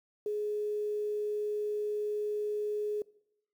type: tone with quantisation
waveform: sine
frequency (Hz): 419.3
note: G#4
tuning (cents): +17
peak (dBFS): -30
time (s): 0.26-3.02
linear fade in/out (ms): 2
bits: 10
effects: noise-tail reverb RT60 0.8 s tail -22 dB re dry